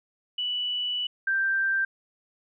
sine tone pair in turn, 2960 / 1572.4 Hz, F#7 / G6, 0 / +5 cents, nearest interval major seventh, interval 1095 cents, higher first, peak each -26 / -22 dBFS, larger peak second, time 0.38-1.07 / 1.27-1.85 s, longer first, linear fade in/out 5 ms, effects none

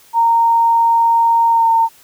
sine tone with pitch glide, 924 to 911.3 Hz, A#5 to A#5, -16 to -39 cents, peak -9 dBFS, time 0.13-1.89 s, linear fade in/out 50 ms, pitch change -23 cents, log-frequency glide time 1.49-1.69 s, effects white hiss -47 dBFS RMS until 2.03 s

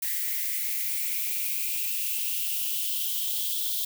violet noise with high-pass filter sweep, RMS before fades -29 dBFS, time 0.02-3.85 s, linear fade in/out 5 ms, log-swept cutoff 1900 to 3500 Hz, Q 6.4, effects none

